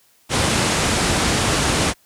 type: low-pass noise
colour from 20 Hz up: pink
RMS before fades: -18 dBFS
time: 0.29-1.94 s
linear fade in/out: 50 ms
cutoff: 10000 Hz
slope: 48 dB/octave
effects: white hiss -57 dBFS RMS until 2.05 s + high-pass 60 Hz 12 dB/octave